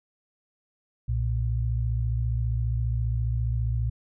sine tone pair together, 61.74 / 116.55 Hz, B1 / A#2, 0 / 0 cents, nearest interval major seventh, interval 1100 cents, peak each -26 dBFS, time 1.08-3.9 s, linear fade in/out 10 ms, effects none

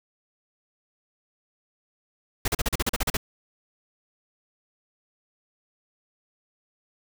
pink noise bursts, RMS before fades -24 dBFS, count 11, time 2.45-3.17 s, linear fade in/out 5 ms, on 30 ms, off 39 ms, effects none

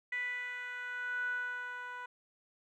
10% pulse tone with band-pass filter sweep, 493.9 Hz, B4, in tune, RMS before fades -39 dBFS, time 0.12-2.06 s, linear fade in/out 5 ms, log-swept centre 2000 to 1200 Hz, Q 9.8, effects none

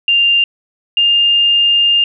sine tone pair in turn, 2794 / 2810 Hz, F7 / F7, 0 / +10 cents, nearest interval unison, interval 10 cents, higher second, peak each -8 dBFS, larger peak neither, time 0.08-0.44 / 0.97-2.04 s, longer second, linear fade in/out 2 ms, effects none

